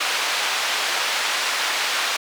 white band-pass noise, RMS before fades -23 dBFS, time 0-2.17 s, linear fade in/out 10 ms, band 680 to 3800 Hz, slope 12 dB/octave, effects none

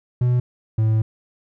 triangle tone pair in turn, 123.47 / 110 Hz, B2 / A2, 0 / 0 cents, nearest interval major second, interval 200 cents, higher first, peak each -13 dBFS, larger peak neither, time 0.21-0.4 / 0.78-1.02 s, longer second, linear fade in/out 5 ms, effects none

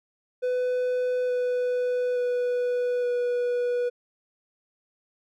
triangle tone with pitch steps, 500 / 496 / 492 / 488 Hz, B4 / B4 / B4 / B4, +21 / +7 / -7 / -21 cents, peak -21 dBFS, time 0.42-3.9 s, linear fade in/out 20 ms, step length 870 ms, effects none

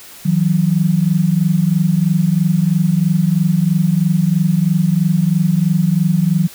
sine tone pair together, 159.8 / 182.86 Hz, D#3 / F#3, +47 / -20 cents, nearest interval major second, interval 233 cents, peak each -14 dBFS, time 0.25-6.48 s, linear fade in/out 10 ms, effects white hiss -38 dBFS RMS until 6.54 s

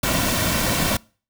pink noise with comb filter, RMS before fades -21 dBFS, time 0.03-0.97 s, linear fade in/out 5 ms, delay 2.4 ms, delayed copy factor -0.55, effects noise-tail reverb RT60 0.4 s tail -25 dB re dry

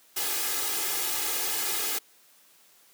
white noise with comb filter, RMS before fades -29 dBFS, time 0.16-1.99 s, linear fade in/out 10 ms, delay 2.4 ms, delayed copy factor +0.95, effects white hiss -59 dBFS RMS until 2.93 s + high-pass 200 Hz 12 dB/octave

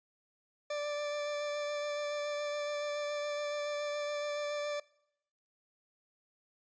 40% pulse tone with vibrato, 587.3 Hz, D5, in tune, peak -33 dBFS, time 0.7-4.8 s, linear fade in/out 5 ms, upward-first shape sine, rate 7.1 Hz, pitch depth 12 cents each way, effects noise-tail reverb RT60 0.8 s tail -23 dB re dry + resampled to 16000 Hz

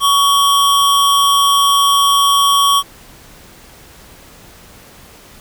square tone pair together, 1125 / 3170 Hz, C#6 / G7, +25 / +19 cents, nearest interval octave + tritone, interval 1794 cents, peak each -11 / -16 dBFS, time 0-2.83 s, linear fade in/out 50 ms, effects pink hiss -41 dBFS RMS until 5.4 s

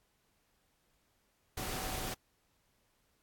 sine tone in noise, 752 Hz, F#5, 28 cents sharp, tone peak -46 dBFS, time 1.57-2.14 s, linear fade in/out 5 ms, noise pink, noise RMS -39 dBFS, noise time 1.57-2.14 s, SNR -10 dB, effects pink hiss -75 dBFS RMS until 3.22 s + AAC 64 kbps

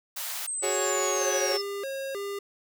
white high-pass noise, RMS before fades -34 dBFS, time 0.16-0.47 s, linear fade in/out 10 ms, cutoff 590 Hz, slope 48 dB/octave
sine linear sweep, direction down, 8430 to 5210 Hz, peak -29 dBFS, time 0.47-1.62 s, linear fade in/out 10 ms
sawtooth chord, F# suspended second, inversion none, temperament equal, 370 / 415.3 / 554.4 Hz, F#4 / G#4 / C#5, 0 / 0 / 0 cents, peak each -27 / -27 / -26 dBFS, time 0.62-1.58 s, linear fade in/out 20 ms
square tone with vibrato, 466.2 Hz, A#4, in tune, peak -32 dBFS, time 1.21-2.39 s, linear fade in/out 5 ms, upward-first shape square, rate 1.6 Hz, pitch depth 260 cents each way
effects none

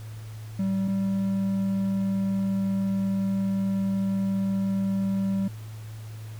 triangle tone pair in turn, 193 / 194.45 Hz, G3 / G3, -27 / -14 cents, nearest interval unison, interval 13 cents, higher second, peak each -21 dBFS, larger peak neither, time 0.59-0.88 / 0.88-5.48 s, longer second, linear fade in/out 5 ms, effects added 109 Hz sine -36 dBFS peak until 6.39 s + pink hiss -51 dBFS RMS until 6.39 s

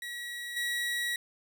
30% pulse tone with level steps, 1919 Hz, A#6, 50 cents sharp, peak -34 / -27 dBFS, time 0.02-1.16 s, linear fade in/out 2 ms, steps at 0.56 s, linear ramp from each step 10 ms, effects none

